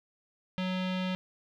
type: tone with low-pass filter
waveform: square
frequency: 185 Hz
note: F#3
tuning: in tune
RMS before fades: -32 dBFS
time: 0.58-1.15 s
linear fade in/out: 0 ms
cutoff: 3300 Hz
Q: 2.9
effects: 11-bit